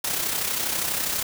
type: noise with amplitude modulation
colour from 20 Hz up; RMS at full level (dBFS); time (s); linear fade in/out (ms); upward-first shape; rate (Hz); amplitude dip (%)
white; -24; 0.04-1.23; 5; sine; 32.3; 50
effects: none